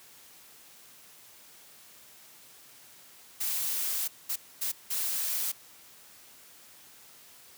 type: noise bursts at uneven times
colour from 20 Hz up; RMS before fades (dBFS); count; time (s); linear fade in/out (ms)
blue; -31; 4; 3.4-4.08 / 4.29-4.36 / 4.61-4.72 / 4.9-5.52; 10
effects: white hiss -54 dBFS RMS until 7.57 s + high-pass 80 Hz 12 dB/octave